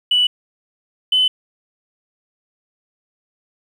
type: tone pair in turn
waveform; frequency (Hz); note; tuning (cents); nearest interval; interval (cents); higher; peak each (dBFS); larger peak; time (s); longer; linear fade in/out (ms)
sine; 2960 / 3026; F#7 / F#7; 0 / +38; unison; 38; second; -11; neither; 0.11-0.27 / 1.12-1.28; neither; 5
effects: tanh soft clip ceiling -7 dBFS + 8-bit